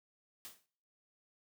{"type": "noise with exponential decay", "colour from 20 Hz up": "white", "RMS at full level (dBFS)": -45, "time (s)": [0.45, 0.66], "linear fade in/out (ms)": 0, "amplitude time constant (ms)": 45, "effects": ["noise-tail reverb RT60 0.6 s tail -23 dB re dry", "high-pass 100 Hz 12 dB/octave"]}